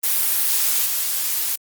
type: noise with level steps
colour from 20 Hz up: blue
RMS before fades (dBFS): -19 / -22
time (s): 0.03-1.56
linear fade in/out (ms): 10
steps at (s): 0.86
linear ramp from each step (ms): 2
effects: Opus 32 kbps